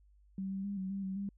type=tone with pitch steps; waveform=sine; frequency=192.3 / 193.6 / 200.9 / 189.1 / 196.5 / 190.6 / 199.2 Hz; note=G3 / G3 / G3 / F#3 / G3 / G3 / G3; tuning=-33 / -21 / +43 / +38 / +4 / -48 / +28 cents; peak=-35 dBFS; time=0.38-1.29 s; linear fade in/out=2 ms; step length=130 ms; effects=added 50 Hz sine -61 dBFS peak until 1.37 s